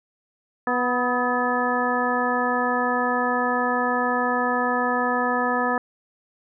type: harmonic tone with a mistuned harmonic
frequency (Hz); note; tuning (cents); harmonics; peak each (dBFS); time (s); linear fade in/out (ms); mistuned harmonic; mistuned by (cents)
246.5; B3; -3; 1 / 2 / 3 / 4 / 5 / 7; -27 / -27 / -27 / -27 / -27 / -27; 0.67-5.78; 2; 5; +40
effects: none